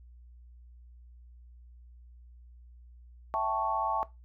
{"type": "chord", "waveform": "sine", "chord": "A dominant seventh", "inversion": "second", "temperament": "equal", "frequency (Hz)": [659.3, 784, 880, 1108.7], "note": ["E5", "G5", "A5", "C#6"], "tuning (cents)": [0, 0, 0, 0], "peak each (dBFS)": [-34, -35, -31, -32], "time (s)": [3.34, 4.03], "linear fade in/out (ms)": 0, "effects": ["noise-tail reverb RT60 0.2 s tail -17 dB re dry", "added 60 Hz sine -50 dBFS peak until 4.24 s"]}